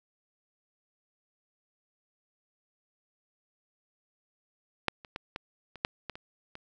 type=clicks; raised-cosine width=0.3 ms; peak=-9 / -30 / -20 / -20 / -29 / -10 / -20 / -27 / -27 dBFS; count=9; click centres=4.883 / 5.048 / 5.161 / 5.361 / 5.757 / 5.849 / 6.097 / 6.155 / 6.554 s; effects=none